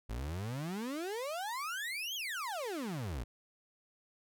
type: exponential two-way sweep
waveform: 35% pulse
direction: up then down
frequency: 51.91 to 3354 to 51.91 Hz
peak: -35 dBFS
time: 0.09-3.24 s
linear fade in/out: 10 ms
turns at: 2.15 s
effects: none